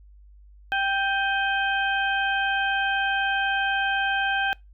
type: harmonic tone with a mistuned harmonic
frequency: 784 Hz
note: G5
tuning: in tune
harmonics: 1 / 2 / 3 / 4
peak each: -26 / -24 / -31 / -32 dBFS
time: 0.72-4.53 s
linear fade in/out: 0 ms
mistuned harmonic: 3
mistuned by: +120 cents
effects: noise-tail reverb RT60 0.2 s tail -24 dB re dry + added 50 Hz sine -47 dBFS peak until 4.73 s